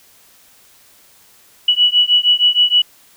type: beating tone pair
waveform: sine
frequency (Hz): 2940 / 2946.4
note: F#7 / F#7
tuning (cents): -12 / -8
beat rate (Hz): 6.4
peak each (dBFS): -13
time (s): 1.68-2.82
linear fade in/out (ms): 5
effects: white hiss -49 dBFS RMS until 3.16 s